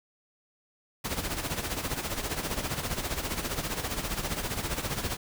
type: noise with tremolo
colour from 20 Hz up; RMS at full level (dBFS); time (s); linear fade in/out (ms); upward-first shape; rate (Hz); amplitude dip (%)
pink; -30; 1.04-5.17; 10; sine; 15; 65
effects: none